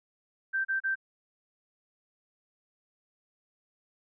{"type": "tone bursts", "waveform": "sine", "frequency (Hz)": 1564, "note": "G6", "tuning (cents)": -4, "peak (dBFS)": -26, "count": 3, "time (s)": [0.53, 0.956], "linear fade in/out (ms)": 20, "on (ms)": 120, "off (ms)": 33, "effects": []}